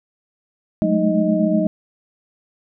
sine tone cluster, 181.8 / 209.2 / 217.3 / 311 / 625 Hz, F#3 / G#3 / A3 / D#4 / D#5, -30 / +13 / -21 / -1 / +8 cents, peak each -21 dBFS, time 0.82-1.67 s, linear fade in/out 0 ms, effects none

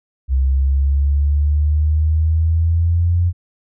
sine exponential sweep, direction up, 65.41 to 88.3 Hz, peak -12 dBFS, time 0.28-3.33 s, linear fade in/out 50 ms, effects none

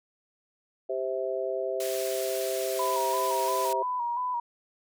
sine chord, C major, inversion second, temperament just, 392.4 / 523.3 / 654.1 Hz, G4 / C5 / E5, +2 / 0 / -14 cents, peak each -32 dBFS, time 0.89-3.83 s, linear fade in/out 10 ms
white band-pass noise, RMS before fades -38 dBFS, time 1.8-3.73 s, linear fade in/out 2 ms, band 1400 to 14000 Hz, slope 12 dB/octave
sine tone with vibrato, 974 Hz, B5, 24 cents flat, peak -27 dBFS, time 2.79-4.4 s, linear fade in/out 5 ms, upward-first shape square, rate 2.9 Hz, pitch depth 43 cents each way
effects none

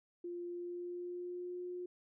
sine tone with pitch glide, 349.2 to 357.8 Hz, F4 to F4, 0 to +42 cents, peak -40 dBFS, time 0.24-1.86 s, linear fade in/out 5 ms, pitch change +42 cents, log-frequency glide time 0.45-1.61 s, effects none

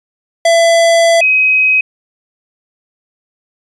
square / sine tone pair in turn, 670 / 2530 Hz, E5 / D#7, +28 / +28 cents, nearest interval octave + major seventh, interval 2300 cents, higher second, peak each -7 dBFS, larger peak neither, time 0.45-1.21 / 1.21-1.81 s, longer first, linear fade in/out 5 ms, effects resampled to 22050 Hz

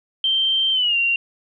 sine tone with pitch glide, 3136 to 2762 Hz, G7 to F7, 0 to -20 cents, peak -16 dBFS, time 0.24-1.16 s, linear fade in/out 2 ms, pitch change -220 cents, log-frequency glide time 0.72-0.97 s, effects none

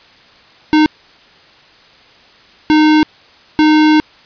square tone bursts at uneven times, 307.5 Hz, D#4, 20 cents flat, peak -7 dBFS, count 3, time 0.73-0.86 / 2.7-3.03 / 3.59-4 s, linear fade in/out 0 ms, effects white hiss -44 dBFS RMS until 4.25 s + resampled to 11025 Hz

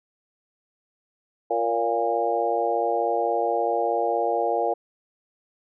harmonic tone with a mistuned harmonic, 116.54 Hz, A#2, in tune, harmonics 3 / 4 / 5 / 6 / 7, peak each -31 / -26 / -28 / -26 / -27 dBFS, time 1.5-4.74 s, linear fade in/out 10 ms, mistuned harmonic 5, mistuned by -36 cents, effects none

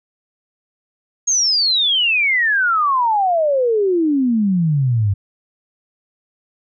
sine exponential sweep, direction down, 6645 to 95.6 Hz, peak -13 dBFS, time 1.27-5.14 s, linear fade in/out 10 ms, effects none

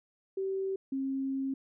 sine tone pair in turn, 385.2 / 269 Hz, G4 / C4, -30 / +48 cents, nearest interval tritone, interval 622 cents, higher first, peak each -30 / -30 dBFS, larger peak neither, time 0.37-0.76 / 0.92-1.54 s, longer second, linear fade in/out 5 ms, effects none

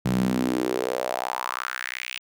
sawtooth tone with high-pass filter sweep, 62.8 Hz, B1, 30 cents sharp, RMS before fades -27 dBFS, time 0.05-2.19 s, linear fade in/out 10 ms, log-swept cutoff 150 to 2800 Hz, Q 3.9, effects none

